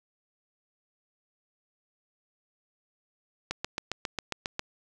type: click train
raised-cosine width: 0.2 ms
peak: -13 dBFS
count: 9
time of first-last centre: 3.51-4.594 s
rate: 7.38 Hz
effects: none